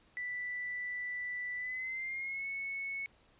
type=tone with pitch glide; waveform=sine; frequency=1975.5 to 2205 Hz; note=B6 to C#7; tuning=0 to -10 cents; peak=-36 dBFS; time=0.17-3.06 s; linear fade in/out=0 ms; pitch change=+190 cents; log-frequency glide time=1.56-2.46 s; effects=pink hiss -66 dBFS RMS until 3.39 s + resampled to 8000 Hz